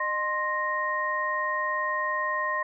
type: tone cluster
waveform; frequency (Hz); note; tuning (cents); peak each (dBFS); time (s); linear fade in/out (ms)
sine; 611 / 1053 / 1863; D#5 / C6 / A#6; -32 / +11 / -2; -34 / -28 / -29; 0-2.63; 5
effects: none